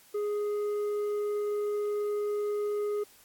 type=tone with tanh clipping; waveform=sine; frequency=415.3 Hz; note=G#4; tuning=in tune; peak=-29 dBFS; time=0.14-3.04 s; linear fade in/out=10 ms; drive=5 dB; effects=white hiss -58 dBFS RMS until 3.24 s + AAC 64 kbps